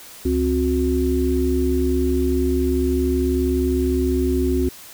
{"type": "tone cluster", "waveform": "sine", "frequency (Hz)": [69.9, 262.9, 363.2], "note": ["C#2", "C4", "F#4"], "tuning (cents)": [15, 8, -32], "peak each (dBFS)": -21, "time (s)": [0.25, 4.69], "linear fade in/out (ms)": 5, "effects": ["white hiss -41 dBFS RMS until 4.93 s"]}